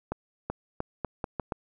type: accelerating click train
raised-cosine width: 1 ms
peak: -16 dBFS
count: 7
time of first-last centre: 0.12-1.522 s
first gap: 380 ms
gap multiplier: 0.8
effects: none